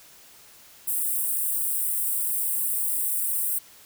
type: high-pass noise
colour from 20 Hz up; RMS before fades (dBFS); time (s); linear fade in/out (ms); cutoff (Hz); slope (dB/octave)
white; -26; 0.87-3.59; 10; 8100; 96
effects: white hiss -51 dBFS RMS until 3.85 s